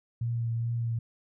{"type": "tone with vibrato", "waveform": "sine", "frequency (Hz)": 116.54, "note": "A#2", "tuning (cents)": 0, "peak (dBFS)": -27, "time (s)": [0.21, 0.99], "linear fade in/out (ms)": 5, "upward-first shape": "triangle", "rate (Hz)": 2.4, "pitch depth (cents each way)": 23, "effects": []}